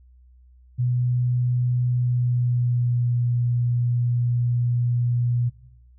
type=tone with pitch glide; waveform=sine; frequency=123.47 to 121.07 Hz; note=B2 to B2; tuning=0 to -34 cents; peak=-19 dBFS; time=0.78-5.5 s; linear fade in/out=20 ms; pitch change=-34 cents; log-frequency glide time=1.92-3.12 s; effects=noise-tail reverb RT60 0.8 s tail -18 dB re dry + added 62 Hz sine -49 dBFS peak until 5.98 s